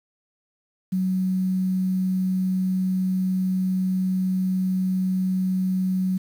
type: tone with quantisation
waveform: sine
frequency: 186.4 Hz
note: F#3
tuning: 13 cents sharp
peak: -20 dBFS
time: 0.92-6.18 s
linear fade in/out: 10 ms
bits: 8
effects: none